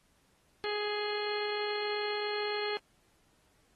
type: harmonic tone with a mistuned harmonic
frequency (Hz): 417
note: G#4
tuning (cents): +7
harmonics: 1 / 2 / 3 / 4 / 5 / 6 / 7 / 8 / 10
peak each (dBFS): -34 / -40 / -44 / -43 / -43 / -47 / -47 / -46 / -43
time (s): 0.64-2.77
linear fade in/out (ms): 0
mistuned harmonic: 10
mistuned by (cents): +21
effects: pink hiss -70 dBFS RMS until 3.75 s + AAC 32 kbps